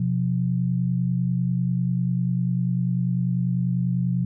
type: tone pair together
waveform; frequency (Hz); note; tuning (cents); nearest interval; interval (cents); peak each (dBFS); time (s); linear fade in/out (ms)
sine; 127.47 / 177.6; C3 / F3; -45 / +29; tritone; 574; -23; 0-4.25; 5
effects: none